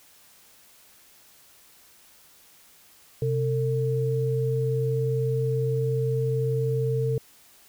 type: tone pair together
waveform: sine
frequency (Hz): 130 / 450.6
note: C3 / A4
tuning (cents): -11 / +41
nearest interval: octave + minor seventh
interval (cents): 2152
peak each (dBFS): -24 / -26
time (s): 3.22-7.18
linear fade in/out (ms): 2
effects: white hiss -55 dBFS RMS until 7.68 s